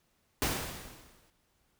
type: noise with exponential decay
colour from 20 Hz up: pink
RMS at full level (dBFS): -28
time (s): 0.42-1.3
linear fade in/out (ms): 0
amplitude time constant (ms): 190
effects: pink hiss -73 dBFS RMS until 1.79 s